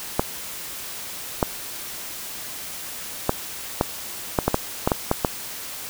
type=clicks; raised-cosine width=1 ms; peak=-3 dBFS; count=11; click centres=0.195 / 1.428 / 3.294 / 3.811 / 4.388 / 4.48 / 4.544 / 4.875 / 4.918 / 5.114 / 5.248 s; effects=white hiss -34 dBFS RMS until 5.89 s